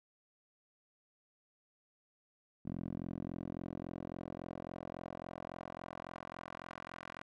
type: tone with band-pass filter sweep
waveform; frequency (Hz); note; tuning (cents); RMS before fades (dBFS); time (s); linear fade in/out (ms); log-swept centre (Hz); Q
10% pulse; 43.61; F1; -2; -45; 2.65-7.23; 10; 220 to 1500; 1.2
effects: none